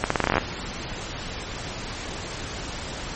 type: accelerating click train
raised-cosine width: 0.5 ms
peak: -4 dBFS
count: 12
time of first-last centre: 0.04-0.381 s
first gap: 64 ms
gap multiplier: 0.84
effects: pink hiss -33 dBFS RMS until 3.15 s + MP3 32 kbps